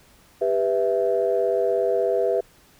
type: chord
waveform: sine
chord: E minor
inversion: first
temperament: equal with one note detuned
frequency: 397.5 / 493.9 / 659.3 Hz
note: G4 / B4 / E5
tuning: +24 / 0 / 0 cents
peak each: -23 / -22 / -23 dBFS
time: 0.41-2.41 s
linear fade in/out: 10 ms
effects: tanh soft clip ceiling -10 dBFS + pink hiss -55 dBFS RMS until 2.79 s